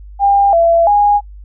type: tone with pitch steps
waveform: sine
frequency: 800 / 673 / 822 Hz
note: G5 / E5 / G#5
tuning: +35 / +36 / -18 cents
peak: -7 dBFS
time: 0.19-1.21 s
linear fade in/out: 50 ms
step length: 340 ms
effects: noise-tail reverb RT60 0.1 s tail -25 dB re dry + added 50 Hz sine -31 dBFS peak until 1.44 s